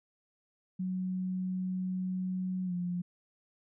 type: tone with pitch glide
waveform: sine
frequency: 185 to 177.05 Hz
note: F#3 to F3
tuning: 0 to +24 cents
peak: -31 dBFS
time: 0.79-3.02 s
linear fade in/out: 10 ms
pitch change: -76 cents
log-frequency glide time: 2.65-2.73 s
effects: none